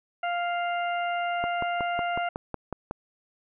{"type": "harmonic tone", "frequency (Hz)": 698.5, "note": "F5", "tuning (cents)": 0, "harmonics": [1, 2, 3, 4], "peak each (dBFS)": [-27, -33, -37, -39], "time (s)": [0.23, 2.29], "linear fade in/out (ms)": 5}
{"type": "click train", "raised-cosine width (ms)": 1, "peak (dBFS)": -17, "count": 9, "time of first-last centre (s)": [1.44, 2.911], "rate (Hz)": 5.44}
{"effects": []}